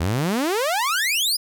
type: exponential sweep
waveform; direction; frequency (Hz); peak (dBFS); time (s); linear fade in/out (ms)
sawtooth; up; 77.4 to 5160; -16; 0-1.37; 10
effects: none